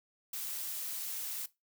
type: noise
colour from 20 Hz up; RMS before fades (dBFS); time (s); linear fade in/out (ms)
blue; -39; 0.33-1.46; 5
effects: noise-tail reverb RT60 0.2 s tail -18 dB re dry